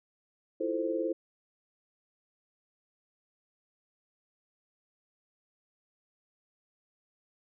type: chord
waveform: sine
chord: F major seventh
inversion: third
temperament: equal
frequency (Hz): 329.6 / 349.2 / 440 / 523.3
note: E4 / F4 / A4 / C5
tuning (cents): 0 / 0 / 0 / 0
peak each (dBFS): -33 / -37 / -35 / -33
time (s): 0.6-1.13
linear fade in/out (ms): 10
effects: none